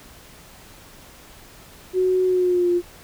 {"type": "tone with pitch glide", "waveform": "sine", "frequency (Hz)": [370, 350.9], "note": ["F#4", "F4"], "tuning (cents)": [0, 8], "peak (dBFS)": -16, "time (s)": [1.93, 2.82], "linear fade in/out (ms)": 50, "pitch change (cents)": -92, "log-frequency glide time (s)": [2.26, 2.7], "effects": ["pink hiss -46 dBFS RMS until 3.03 s"]}